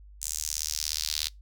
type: tone with high-pass filter sweep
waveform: sawtooth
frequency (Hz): 76.9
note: D#2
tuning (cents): -20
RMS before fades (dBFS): -32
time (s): 0.21-1.29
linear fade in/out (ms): 20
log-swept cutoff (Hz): 7200 to 4100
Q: 2.6
effects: noise-tail reverb RT60 0.2 s tail -25 dB re dry + added 50 Hz sine -47 dBFS peak until 1.41 s